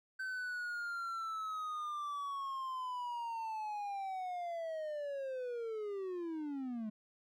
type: linear sweep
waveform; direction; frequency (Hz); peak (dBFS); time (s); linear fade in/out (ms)
triangle; down; 1541 to 209.5; -36; 0.19-6.9; 10
effects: none